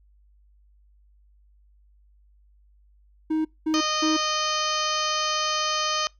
triangle tone bursts, 314.2 Hz, D#4, 17 cents sharp, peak -19 dBFS, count 3, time 3.3-4.17 s, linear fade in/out 10 ms, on 150 ms, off 210 ms
harmonic tone, 616 Hz, D#5, 17 cents flat, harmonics 1 / 2 / 3 / 4 / 5 / 6 / 7 / 8 / 9 / 10, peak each -33 / -27 / -36 / -34 / -30 / -40 / -33 / -33 / -39 / -32 dBFS, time 3.74-6.07 s, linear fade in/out 0 ms
effects noise-tail reverb RT60 0.2 s tail -25 dB re dry + added 50 Hz sine -55 dBFS peak until 6.19 s

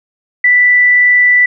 sine tone with frequency modulation, 1975.5 Hz, B6, in tune, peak -5 dBFS, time 0.44-1.46 s, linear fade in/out 5 ms, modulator 22.3 Hz, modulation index 0.25, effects none

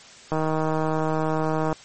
click train, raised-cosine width 1 ms, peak -11 dBFS, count 222, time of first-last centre 0.32-1.728 s, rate 157 Hz, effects white hiss -46 dBFS RMS until 1.84 s + MP3 32 kbps

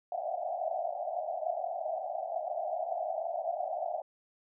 white band-pass noise, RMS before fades -35 dBFS, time 0.12-4.02 s, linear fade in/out 2 ms, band 620 to 750 Hz, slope 96 dB/octave, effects none

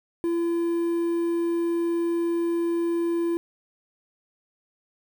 triangle tone with quantisation, 339.6 Hz, F4, 48 cents flat, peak -20 dBFS, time 0.24-3.37 s, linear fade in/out 0 ms, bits 8, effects none

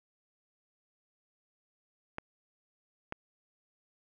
clicks, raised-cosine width 0.5 ms, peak -21 dBFS, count 2, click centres 2.184 / 3.124 s, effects none

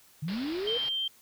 sine linear sweep, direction up, 138.8 to 489.6 Hz, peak -30 dBFS, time 0.22-0.78 s, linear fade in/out 10 ms
white low-pass noise, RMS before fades -43 dBFS, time 0.28-0.89 s, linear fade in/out 2 ms, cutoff 5100 Hz, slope 96 dB/octave
sine tone, 3152 Hz, G7, 9 cents sharp, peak -28 dBFS, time 0.67-1.08 s, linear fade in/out 5 ms
effects white hiss -59 dBFS RMS until 1.21 s

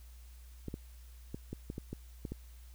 clicks, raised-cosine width 3 ms, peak -26 dBFS, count 9, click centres 0.683 / 0.741 / 1.345 / 1.53 / 1.701 / 1.781 / 1.93 / 2.252 / 2.32 s, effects added 60 Hz sine -50 dBFS peak until 2.74 s + white hiss -64 dBFS RMS until 2.74 s

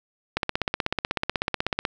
click train, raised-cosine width 0.3 ms, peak -7 dBFS, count 25, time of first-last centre 0.37-1.851 s, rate 16.2 Hz, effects none

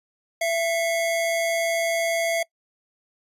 square tone pair together, 669 / 2165 Hz, E5 / C#7, +25 / -41 cents, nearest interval octave + minor sixth, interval 2034 cents, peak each -23 / -29 dBFS, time 0.41-2.43 s, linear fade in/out 5 ms, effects noise-tail reverb RT60 0.1 s tail -23 dB re dry + resampled to 32000 Hz

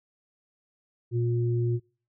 sine tone pair together, 118.8 / 356 Hz, A#2 / F4, +33 / +33 cents, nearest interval octave + perfect fifth, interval 1900 cents, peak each -24 / -30 dBFS, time 1.11-1.8 s, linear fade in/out 50 ms, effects noise-tail reverb RT60 0.4 s tail -24 dB re dry

